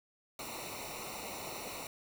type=noise with comb filter; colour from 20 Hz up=pink; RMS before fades=-43 dBFS; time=0.39-1.87 s; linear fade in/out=2 ms; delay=0.61 ms; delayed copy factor=-0.85; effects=none